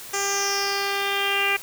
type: tone with low-pass filter sweep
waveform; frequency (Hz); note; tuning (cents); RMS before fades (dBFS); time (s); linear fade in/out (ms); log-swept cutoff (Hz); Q
10% pulse; 398.2; G4; +27; -24; 0.13-1.57; 10; 7500 to 2500; 5.6
effects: white hiss -39 dBFS RMS until 1.62 s